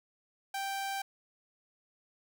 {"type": "tone", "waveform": "sawtooth", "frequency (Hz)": 784, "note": "G5", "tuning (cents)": 0, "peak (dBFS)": -30, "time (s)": [0.54, 1.02], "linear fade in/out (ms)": 5, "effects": []}